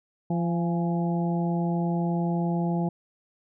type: harmonic tone with a mistuned harmonic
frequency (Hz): 171.6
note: F3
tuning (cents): -30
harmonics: 1 / 2 / 3 / 4 / 5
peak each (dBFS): -24 / -32 / -39 / -35 / -36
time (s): 0.3-2.89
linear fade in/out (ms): 5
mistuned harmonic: 5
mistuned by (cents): -41
effects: none